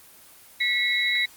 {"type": "tone cluster", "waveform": "sine", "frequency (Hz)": [1960, 2167, 3897], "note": ["B6", "C#7", "B7"], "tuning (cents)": [-14, -40, -24], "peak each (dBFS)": -25, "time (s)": [0.6, 1.26], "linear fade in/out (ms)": 10, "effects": ["white hiss -50 dBFS RMS until 1.36 s", "Opus 24 kbps"]}